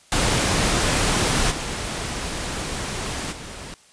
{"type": "noise with level steps", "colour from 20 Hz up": "pink", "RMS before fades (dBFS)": [-20, -28, -36], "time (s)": [0.12, 3.74], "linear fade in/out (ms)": 0, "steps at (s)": [1.5, 3.31], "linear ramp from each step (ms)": 20, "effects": ["white hiss -53 dBFS RMS until 3.92 s", "resampled to 22050 Hz"]}